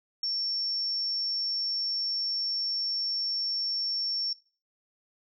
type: tone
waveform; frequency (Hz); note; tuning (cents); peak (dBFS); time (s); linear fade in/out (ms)
sine; 5450; F8; -43; -27; 0.23-4.33; 2
effects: noise-tail reverb RT60 0.4 s tail -22 dB re dry